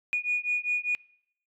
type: beating tone pair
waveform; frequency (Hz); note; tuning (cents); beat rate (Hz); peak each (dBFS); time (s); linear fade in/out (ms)
sine; 2453 / 2458; D#7 / D#7; -25 / -22; 5; -28; 0.13-0.95; 0
effects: noise-tail reverb RT60 0.7 s tail -25 dB re dry + tanh soft clip ceiling -18 dBFS